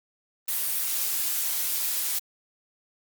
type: noise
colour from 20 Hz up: blue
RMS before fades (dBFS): -27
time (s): 0.48-2.19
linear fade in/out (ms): 5
effects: Opus 32 kbps